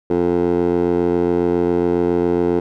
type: tone with band-pass filter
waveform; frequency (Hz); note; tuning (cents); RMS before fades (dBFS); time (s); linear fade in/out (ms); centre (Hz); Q
15% pulse; 87.31; F2; 0; -17; 0.1-2.6; 5; 430; 2.9
effects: none